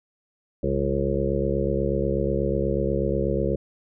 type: harmonic tone with a mistuned harmonic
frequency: 68.2 Hz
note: C#2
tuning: 28 cents flat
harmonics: 1 / 2 / 3 / 5 / 6 / 7 / 8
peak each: -29 / -29 / -29 / -29 / -29 / -29 / -29 dBFS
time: 0.63-3.56 s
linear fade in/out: 5 ms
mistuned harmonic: 1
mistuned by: -150 cents
effects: none